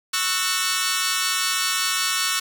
10% pulse chord, F# dominant seventh, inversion second, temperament equal with one note detuned, 1108.7 / 1318.5 / 1480 / 1821 Hz, C#6 / E6 / F#6 / A#6, 0 / 0 / 0 / -41 cents, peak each -18 dBFS, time 0.13-2.4 s, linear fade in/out 10 ms, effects 7-bit

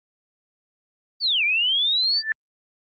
sine linear two-way sweep, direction down then up, 4700 to 2300 to 4700 Hz, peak -18 dBFS, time 1.2-2.23 s, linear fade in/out 50 ms, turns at 1.44 s
sine tone with exponential growth, 1763 Hz, A6, 3 cents sharp, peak -16 dBFS, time 2.13-2.32 s, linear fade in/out 1 ms, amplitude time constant 40 ms
effects Opus 32 kbps

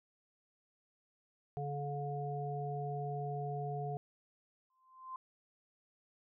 harmonic tone, 143.2 Hz, D3, 43 cents flat, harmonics 1 / 3 / 5, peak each -39 / -43 / -41 dBFS, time 1.57-3.97 s, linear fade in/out 0 ms
sine tone with exponential growth, 1040 Hz, C6, 11 cents flat, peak -39 dBFS, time 4.7-5.16 s, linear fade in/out 2 ms, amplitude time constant 100 ms
effects none

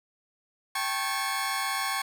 25% pulse tone cluster, 784 / 880 / 1097 / 1713 / 4359 Hz, G5 / A5 / C#6 / A6 / C#8, 0 / 0 / -18 / -47 / -30 cents, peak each -30 / -34 / -27 / -34 / -32 dBFS, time 0.75-2.02 s, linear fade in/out 5 ms, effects none

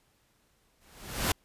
pink noise with exponential growth, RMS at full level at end -24 dBFS, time 0.81-1.32 s, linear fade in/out 5 ms, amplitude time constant 110 ms, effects pink hiss -69 dBFS RMS until 1.44 s + resampled to 32000 Hz

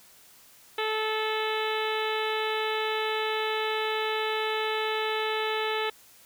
harmonic tone, 435.5 Hz, A4, 18 cents flat, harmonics 1 / 2 / 3 / 4 / 5 / 6 / 7 / 8 / 9, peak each -30 / -33 / -35 / -36 / -37 / -38 / -38 / -39 / -40 dBFS, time 0.78-5.9 s, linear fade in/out 5 ms, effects white hiss -55 dBFS RMS until 6.25 s

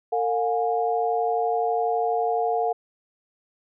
sine tone cluster, 453.7 / 715 / 827 Hz, A#4 / F5 / G#5, -47 / +41 / -8 cents, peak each -25 / -23 / -31 dBFS, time 0.12-2.73 s, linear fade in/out 10 ms, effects none

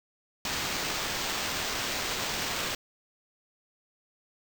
violet noise with sample-and-hold, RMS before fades -32 dBFS, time 0.45-2.75 s, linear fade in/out 2 ms, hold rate 11025 Hz, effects none

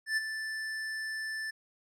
square tone with ADSR envelope, 1760 Hz, A6, in tune, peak -26 dBFS, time 0.06-1.51 s, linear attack 110 ms, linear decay 23 ms, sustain -9 dB, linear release 11 ms, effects low-pass 9000 Hz 12 dB/octave

